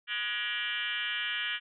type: tone with frequency modulation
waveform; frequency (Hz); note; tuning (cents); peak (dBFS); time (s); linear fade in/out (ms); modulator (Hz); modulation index
sine; 2349; D7; 0; -30; 0.07-1.6; 50; 223; 4
effects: none